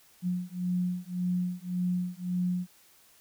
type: beating tone pair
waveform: sine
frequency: 178.8 / 180.6 Hz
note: F3 / F#3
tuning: +41 / -42 cents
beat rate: 1.8 Hz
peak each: -31 dBFS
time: 0.22-2.67 s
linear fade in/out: 50 ms
effects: white hiss -60 dBFS RMS until 3.2 s